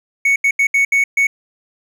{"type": "tone bursts at uneven times", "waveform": "triangle", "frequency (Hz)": 2221, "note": "C#7", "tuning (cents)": 3, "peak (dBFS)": -9, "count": 6, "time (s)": [[0.25, 0.36], [0.44, 0.51], [0.59, 0.67], [0.74, 0.85], [0.92, 1.04], [1.17, 1.27]], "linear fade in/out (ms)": 5, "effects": []}